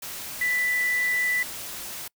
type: tone in noise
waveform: sine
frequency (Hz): 1980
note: B6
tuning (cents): +4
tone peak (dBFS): -22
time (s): 0.41-1.43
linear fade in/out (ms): 5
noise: white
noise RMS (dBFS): -36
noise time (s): 0.02-2.08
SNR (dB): +11
effects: noise-tail reverb RT60 0.1 s tail -26 dB re dry